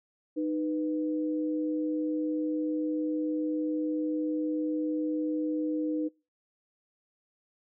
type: tone pair together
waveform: sine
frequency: 308.1 / 495 Hz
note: D#4 / B4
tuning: -17 / +4 cents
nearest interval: minor sixth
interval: 821 cents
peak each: -28 / -35 dBFS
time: 0.36-6.09 s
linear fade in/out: 20 ms
effects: noise-tail reverb RT60 0.3 s tail -25 dB re dry